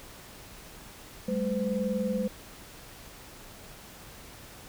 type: tone cluster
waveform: sine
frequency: 194.5 / 215 / 509 Hz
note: G3 / A3 / C5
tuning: -13 / -40 / -48 cents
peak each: -31 dBFS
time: 1.28-2.28 s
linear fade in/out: 5 ms
effects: pink hiss -48 dBFS RMS until 4.68 s